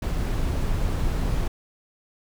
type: noise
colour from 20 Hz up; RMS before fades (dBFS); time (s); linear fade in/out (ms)
brown; -24; 0.02-1.48; 5
effects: none